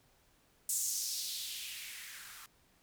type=noise with band-pass filter sweep; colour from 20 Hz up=violet; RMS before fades=-40 dBFS; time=0.69-2.46 s; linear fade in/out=2 ms; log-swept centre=7900 to 1200 Hz; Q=2.7; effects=pink hiss -69 dBFS RMS until 2.82 s